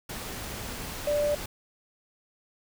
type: tone in noise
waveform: sine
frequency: 587.3 Hz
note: D5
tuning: in tune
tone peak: -23 dBFS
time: 1.07-1.35 s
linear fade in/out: 5 ms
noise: pink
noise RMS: -37 dBFS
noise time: 0.09-1.46 s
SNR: +11 dB
effects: none